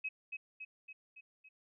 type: tone with echo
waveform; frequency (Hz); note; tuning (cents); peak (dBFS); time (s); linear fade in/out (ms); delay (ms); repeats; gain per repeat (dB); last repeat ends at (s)
sine; 2550; D#7; +42; -35; 0.04-0.09; 10; 280; 5; -4; 1.49
effects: none